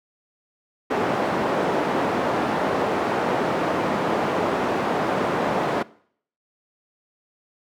white band-pass noise, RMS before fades -23 dBFS, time 0.9-5.83 s, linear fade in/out 10 ms, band 190 to 810 Hz, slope 12 dB/octave, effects noise-tail reverb RT60 0.6 s tail -21 dB re dry

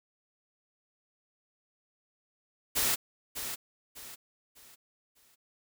white noise with echo, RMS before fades -28 dBFS, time 2.75-2.96 s, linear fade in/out 20 ms, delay 600 ms, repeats 4, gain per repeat -9 dB, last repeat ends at 5.36 s, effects none

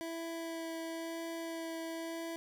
25% pulse tone with vibrato, 329.6 Hz, E4, in tune, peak -35 dBFS, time 0.01-2.36 s, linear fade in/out 0 ms, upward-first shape sine, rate 0.98 Hz, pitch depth 10 cents each way, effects none

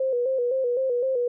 sine tone with vibrato, 506 Hz, B4, 42 cents sharp, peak -21 dBFS, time 0-1.28 s, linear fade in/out 5 ms, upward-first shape square, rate 3.9 Hz, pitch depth 71 cents each way, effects none

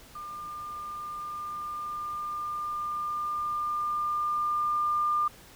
sine tone with level ramp, 1200 Hz, D6, 37 cents sharp, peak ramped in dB -37 to -23 dBFS, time 0.15-5.28 s, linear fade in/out 5 ms, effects pink hiss -52 dBFS RMS until 5.55 s

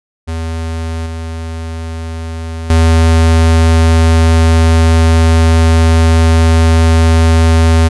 square tone with level steps, 81.6 Hz, E2, 17 cents flat, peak -17 / -20 / -6 dBFS, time 0.27-7.89 s, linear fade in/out 20 ms, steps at 1.06 / 2.7 s, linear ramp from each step 2 ms, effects resampled to 24000 Hz

